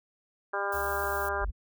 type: harmonic tone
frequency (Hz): 200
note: G3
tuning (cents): +35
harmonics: 2 / 3 / 4 / 5 / 6 / 7 / 8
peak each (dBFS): -36 / -36 / -36 / -36 / -36 / -36 / -36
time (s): 0.53-1.45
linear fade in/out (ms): 10
type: noise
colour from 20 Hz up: violet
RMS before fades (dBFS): -41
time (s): 0.72-1.29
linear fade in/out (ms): 5
type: tone with vibrato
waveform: triangle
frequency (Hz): 73.42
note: D2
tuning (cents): 0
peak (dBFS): -38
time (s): 0.73-1.52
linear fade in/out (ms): 20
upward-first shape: square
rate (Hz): 7.6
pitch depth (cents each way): 29
type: tone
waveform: sine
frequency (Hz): 48.94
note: G1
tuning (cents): -2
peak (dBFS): -29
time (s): 1.41-1.51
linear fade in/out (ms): 10
effects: none